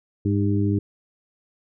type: harmonic tone with a mistuned harmonic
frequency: 101.8 Hz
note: G#2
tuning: 34 cents flat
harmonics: 1 / 2 / 3 / 4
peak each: -21 / -25 / -24 / -30 dBFS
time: 0.25-0.79 s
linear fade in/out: 5 ms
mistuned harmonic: 4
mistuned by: -36 cents
effects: none